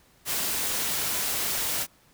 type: noise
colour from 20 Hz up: white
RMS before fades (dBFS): -28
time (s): 0.25-1.87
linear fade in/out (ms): 50
effects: pink hiss -60 dBFS RMS until 2.13 s